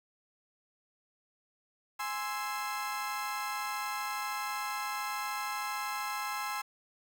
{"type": "chord", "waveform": "30% pulse", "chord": "Ab augmented", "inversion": "none", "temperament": "equal", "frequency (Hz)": [830.6, 1046.5, 1318.5], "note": ["Ab5", "C6", "E6"], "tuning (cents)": [0, 0, 0], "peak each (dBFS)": [-36, -35, -37], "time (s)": [1.99, 6.62], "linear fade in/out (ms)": 10, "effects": ["9-bit"]}